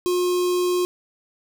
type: tone with notch filter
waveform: square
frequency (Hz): 358.5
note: F4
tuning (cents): +45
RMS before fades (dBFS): -21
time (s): 0.06-0.85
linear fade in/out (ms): 0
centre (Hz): 1800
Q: 1.2
effects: none